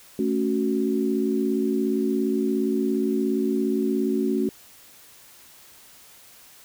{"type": "chord", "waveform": "sine", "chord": "F# minor", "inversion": "first", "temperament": "equal", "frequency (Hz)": [220, 277.2, 370], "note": ["A3", "C#4", "F#4"], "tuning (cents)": [0, 0, 0], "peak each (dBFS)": -25, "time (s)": [0.19, 4.49], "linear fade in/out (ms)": 2, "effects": ["white hiss -50 dBFS RMS until 6.64 s"]}